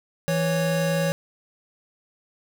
square tone pair together, 164.92 / 554.4 Hz, E3 / C#5, +1 / 0 cents, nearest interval octave + major sixth, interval 2099 cents, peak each -24 / -25 dBFS, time 0.28-1.12 s, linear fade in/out 0 ms, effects none

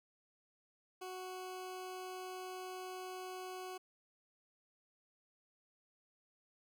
20% pulse tone, 370 Hz, F#4, in tune, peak -39 dBFS, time 1.01-3.78 s, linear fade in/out 10 ms, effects none

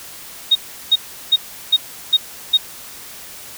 sine tone bursts, 3729 Hz, A#7, in tune, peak -8 dBFS, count 6, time 0.51-2.574 s, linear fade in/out 10 ms, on 44 ms, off 360 ms, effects white hiss -36 dBFS RMS until 3.57 s

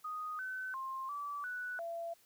sine tone with pitch steps, 1243 / 1519 / 1059 / 1155 / 1482 / 675 Hz, D#6 / F#6 / C6 / D6 / F#6 / E5, -2 / +45 / +21 / -29 / +2 / +41 cents, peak -38 dBFS, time 0.04-2.14 s, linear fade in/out 10 ms, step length 350 ms, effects white hiss -67 dBFS RMS until 2.25 s

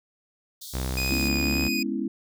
pink high-pass noise, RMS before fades -40 dBFS, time 0.61-1.29 s, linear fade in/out 10 ms, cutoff 3400 Hz, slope 96 dB/octave
sawtooth tone with pitch glide, 64.5 to 71.16 Hz, C2 to C#2, -24 to +46 cents, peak -23 dBFS, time 0.73-1.69 s, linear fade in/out 20 ms, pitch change +170 cents, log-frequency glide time 0.97-1.42 s
25% pulse tone with vibrato, 2485 Hz, D#7, 3 cents flat, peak -23 dBFS, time 0.97-1.83 s, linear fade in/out 5 ms, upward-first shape triangle, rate 1.9 Hz, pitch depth 12 cents each way
sine chord, C# minor seventh, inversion second, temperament equal, 207.7 / 246.9 / 277.2 / 329.6 Hz, G#3 / B3 / C#4 / E4, 0 / 0 / 0 / 0 cents, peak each -31 dBFS, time 1.1-2.08 s, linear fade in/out 5 ms
effects none

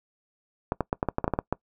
clicks, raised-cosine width 1 ms, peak -10 dBFS, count 11, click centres 0.721 / 0.807 / 0.929 / 1.029 / 1.087 / 1.184 / 1.243 / 1.279 / 1.337 / 1.389 / 1.526 s, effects noise-tail reverb RT60 0.1 s tail -23 dB re dry

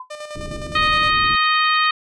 sine tone with exponential decay, 1016 Hz, B5, 49 cents sharp, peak -27 dBFS, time 0-0.11 s, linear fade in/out 5 ms, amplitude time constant 22 ms
sawtooth tone with tremolo, 601 Hz, D5, 40 cents sharp, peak -25 dBFS, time 0.1-1.11 s, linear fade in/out 10 ms, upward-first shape square, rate 9.7 Hz, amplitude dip 50%
pink low-pass noise, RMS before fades -31 dBFS, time 0.35-1.36 s, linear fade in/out 10 ms, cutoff 400 Hz, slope 48 dB/octave
harmonic tone, 622.3 Hz, D#5, in tune, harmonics 2 / 3 / 4 / 5 / 6 / 7, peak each -17 / -21 / -23 / -25 / -27 / -28 dBFS, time 0.75-1.91 s, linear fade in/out 5 ms
effects resampled to 22050 Hz

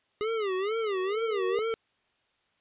square tone with vibrato, 410.9 Hz, G#4, 18 cents flat, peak -28 dBFS, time 0.21-1.74 s, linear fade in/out 0 ms, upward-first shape sine, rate 2.2 Hz, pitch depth 180 cents each way
sine tone with exponential growth, 467.2 Hz, A#4, 4 cents sharp, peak -26 dBFS, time 0.44-1.59 s, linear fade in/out 1 ms, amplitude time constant 250 ms
effects white hiss -71 dBFS RMS until 2.6 s + resampled to 8000 Hz

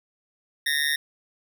25% pulse tone with amplitude modulation, 1842 Hz, A#6, 21 cents flat, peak -15 dBFS, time 0.66-0.96 s, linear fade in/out 5 ms, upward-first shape sine, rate 145 Hz, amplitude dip 80%, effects none

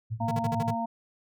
sine tone with tremolo, 111.8 Hz, A2, 28 cents sharp, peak -27 dBFS, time 0.1-0.76 s, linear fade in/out 20 ms, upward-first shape triangle, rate 8.8 Hz, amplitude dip 95%
harmonic tone, 230 Hz, A#3, 23 cents flat, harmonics 1 / 3 / 4, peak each -32 / -32 / -32 dBFS, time 0.2-0.86 s, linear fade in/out 10 ms
square tone bursts, 153 Hz, D#3, 29 cents flat, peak -29 dBFS, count 6, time 0.28-0.708 s, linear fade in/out 5 ms, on 33 ms, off 46 ms
effects none

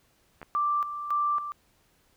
clicks, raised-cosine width 0.5 ms, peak -27 dBFS, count 2, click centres 0.416 / 0.429 s
sine tone with tremolo, 1176 Hz, D6, 2 cents sharp, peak -23 dBFS, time 0.55-1.52 s, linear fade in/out 0 ms, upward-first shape square, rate 1.8 Hz, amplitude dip 65%
effects pink hiss -66 dBFS RMS until 2.16 s

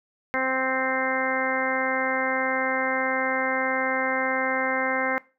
harmonic tone, 261.6 Hz, C4, in tune, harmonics 1 / 2 / 3 / 4 / 5 / 6 / 7 / 8, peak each -32 / -29 / -31 / -32 / -34 / -30 / -32 / -29 dBFS, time 0.34-5.18 s, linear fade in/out 0 ms, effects noise-tail reverb RT60 0.3 s tail -20 dB re dry

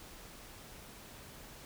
silence, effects pink hiss -52 dBFS RMS until 1.65 s

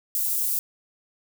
white high-pass noise, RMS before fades -25 dBFS, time 0.15-0.59 s, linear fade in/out 0 ms, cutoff 11000 Hz, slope 12 dB/octave, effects none

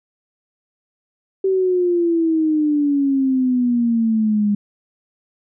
sine exponential sweep, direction down, 386.5 to 203.6 Hz, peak -14 dBFS, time 1.44-4.55 s, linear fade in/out 5 ms, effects none

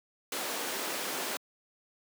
pink high-pass noise, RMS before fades -35 dBFS, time 0.32-1.37 s, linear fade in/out 2 ms, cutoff 310 Hz, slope 12 dB/octave, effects high-pass 200 Hz 12 dB/octave

